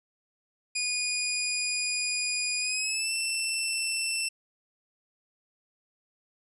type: tone with pitch glide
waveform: 15% pulse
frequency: 2457 to 2679 Hz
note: D#7 to E7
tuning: -22 to +27 cents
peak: -20 dBFS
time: 0.75-4.29 s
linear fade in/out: 10 ms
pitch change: +149 cents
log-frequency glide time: 2.59-3.13 s
effects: resampled to 24000 Hz